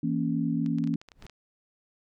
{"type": "chord", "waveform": "sine", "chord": "A# diminished", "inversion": "second", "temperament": "equal", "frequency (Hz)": [164.81, 233.1, 277.2], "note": ["E3", "A#3", "C#4"], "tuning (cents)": [0, 0, 0], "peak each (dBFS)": -29, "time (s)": [0.03, 0.96], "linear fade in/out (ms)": 5}
{"type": "clicks", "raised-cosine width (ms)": 0.2, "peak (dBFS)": -30, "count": 11, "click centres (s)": [0.662, 0.785, 0.84, 0.874, 0.94, 1.015, 1.087, 1.118, 1.224, 1.266, 1.297]}
{"type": "noise with exponential growth", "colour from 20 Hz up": "brown", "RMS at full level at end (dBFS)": -41, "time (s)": [1.08, 1.26], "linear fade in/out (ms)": 2, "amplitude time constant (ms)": 37}
{"effects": []}